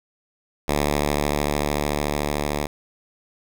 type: tone with level ramp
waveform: 5% pulse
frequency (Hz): 73.42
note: D2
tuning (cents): 0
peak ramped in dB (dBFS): -8 to -12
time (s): 0.68-2.67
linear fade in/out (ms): 5
effects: none